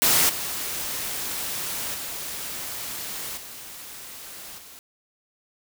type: noise with level steps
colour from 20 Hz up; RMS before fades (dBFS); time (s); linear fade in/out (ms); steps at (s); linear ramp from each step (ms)
white; -19 / -30 / -33 / -40 / -45; 0.02-4.79; 0; 0.29 / 1.94 / 3.37 / 4.58; 5
effects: none